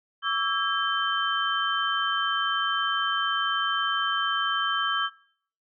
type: tone cluster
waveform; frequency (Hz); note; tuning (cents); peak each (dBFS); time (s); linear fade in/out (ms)
sine; 1137 / 1319 / 1624 / 3098; C#6 / E6 / G#6 / G7; +44 / +1 / -39 / -21; -29; 0.22-5.1; 50
effects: noise-tail reverb RT60 0.6 s tail -22 dB re dry